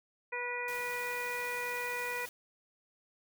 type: harmonic tone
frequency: 487.9 Hz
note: B4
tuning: 21 cents flat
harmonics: 1 / 2 / 3 / 4 / 5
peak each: -41 / -41 / -44 / -39 / -40 dBFS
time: 0.32-2.26 s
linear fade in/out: 10 ms
type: noise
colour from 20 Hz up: white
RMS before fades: -47 dBFS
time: 0.68-2.29 s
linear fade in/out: 2 ms
effects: none